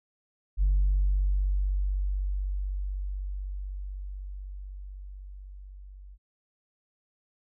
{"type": "tone with level ramp", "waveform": "sine", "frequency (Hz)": 48, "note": "G1", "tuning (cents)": -36, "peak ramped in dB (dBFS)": [-18, -44], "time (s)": [0.57, 6.18], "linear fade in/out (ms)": 50, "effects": ["tanh soft clip ceiling -17 dBFS"]}